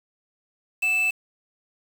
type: tone with quantisation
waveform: triangle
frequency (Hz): 2637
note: E7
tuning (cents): 0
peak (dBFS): -18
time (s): 0.82-1.11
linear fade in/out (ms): 10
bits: 6
effects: none